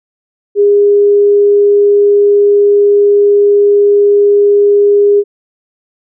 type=tone; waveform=sine; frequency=407.9 Hz; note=G#4; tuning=31 cents flat; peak=-4 dBFS; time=0.55-5.24 s; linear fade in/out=50 ms; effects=none